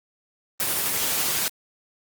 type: noise with tremolo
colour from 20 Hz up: white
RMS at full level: -23 dBFS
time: 0.6-1.48 s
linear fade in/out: 0 ms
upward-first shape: triangle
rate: 12 Hz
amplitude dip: 25%
effects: high-pass 80 Hz 12 dB/octave + Opus 24 kbps